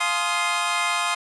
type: chord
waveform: 20% pulse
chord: F minor seventh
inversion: none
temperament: equal with one note detuned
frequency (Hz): 698.5 / 851.5 / 1046.5 / 1244.5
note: F5 / Ab5 / C6 / Eb6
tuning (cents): 0 / +43 / 0 / 0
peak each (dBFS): -24 / -26 / -20 / -21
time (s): 0-1.15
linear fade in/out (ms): 10
effects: resampled to 24000 Hz